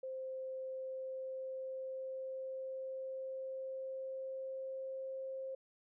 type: tone with pitch glide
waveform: sine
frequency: 523.3 to 530.3 Hz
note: C5 to C5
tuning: 0 to +23 cents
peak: -40 dBFS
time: 0.03-5.55 s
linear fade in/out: 5 ms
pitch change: +23 cents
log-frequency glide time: 0.59-5.25 s
effects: none